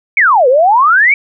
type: exponential two-way sweep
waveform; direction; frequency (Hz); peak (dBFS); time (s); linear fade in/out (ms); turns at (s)
sine; down then up; 2329 to 481.5 to 2329; -5; 0.17-1.14; 2; 0.48
effects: none